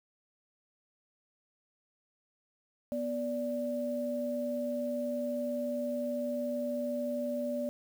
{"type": "tone pair together", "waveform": "sine", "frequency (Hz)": [245.3, 583.4], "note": ["B3", "D5"], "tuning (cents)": [-12, -12], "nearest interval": "octave + minor third", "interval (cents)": 1500, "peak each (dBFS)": [-35, -33], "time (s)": [2.92, 7.69], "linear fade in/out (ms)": 0, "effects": ["9-bit"]}